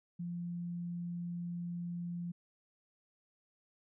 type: tone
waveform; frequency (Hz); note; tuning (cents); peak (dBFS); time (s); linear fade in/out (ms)
sine; 173.4; F3; -12; -37; 0.19-2.32; 10
effects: none